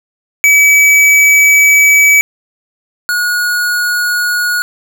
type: tone pair in turn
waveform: square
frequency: 2287 / 1449.5 Hz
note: D7 / F#6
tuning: -47 / -36 cents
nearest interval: minor sixth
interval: 789 cents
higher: first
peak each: -5 / -12 dBFS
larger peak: first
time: 0.44-2.21 / 3.09-4.62 s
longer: first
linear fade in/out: 0 ms
effects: none